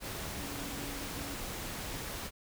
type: tone in noise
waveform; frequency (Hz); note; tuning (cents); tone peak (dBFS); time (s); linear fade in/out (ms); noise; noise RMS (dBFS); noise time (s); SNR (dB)
sine; 281; C#4; +24; -46; 0.35-1.39; 50; pink; -40; 0-2.31; -9
effects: none